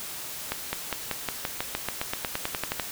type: accelerating click train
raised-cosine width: 0.3 ms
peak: -11 dBFS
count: 18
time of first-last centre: 0.52-2.798 s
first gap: 210 ms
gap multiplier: 0.94
effects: white hiss -37 dBFS RMS until 2.91 s